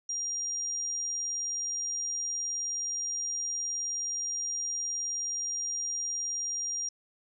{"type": "tone with amplitude modulation", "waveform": "sine", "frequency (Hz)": 5700, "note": "F8", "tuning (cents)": 34, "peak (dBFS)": -29, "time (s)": [0.09, 6.89], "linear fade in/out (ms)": 5, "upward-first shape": "sine", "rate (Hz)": 79.2, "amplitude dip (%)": 30, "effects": []}